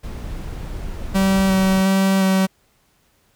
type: noise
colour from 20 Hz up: brown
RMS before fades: -29 dBFS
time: 0.03-1.82 s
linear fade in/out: 10 ms
type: tone with vibrato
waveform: 45% pulse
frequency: 191.5 Hz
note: G3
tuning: 40 cents flat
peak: -14 dBFS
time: 1.14-2.47 s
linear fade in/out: 20 ms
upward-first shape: square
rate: 1.4 Hz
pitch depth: 11 cents each way
effects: pink hiss -61 dBFS RMS until 3.35 s